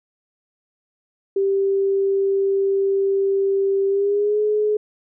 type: tone with pitch glide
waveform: sine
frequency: 392 to 422.6 Hz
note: G4 to G#4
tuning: 0 to +30 cents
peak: -16 dBFS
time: 1.36-4.77 s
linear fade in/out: 5 ms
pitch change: +130 cents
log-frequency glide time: 3.88-4.4 s
effects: none